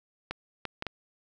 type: clicks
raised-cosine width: 0.3 ms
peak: -17 dBFS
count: 4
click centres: 0.31 / 0.653 / 0.824 / 0.867 s
effects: none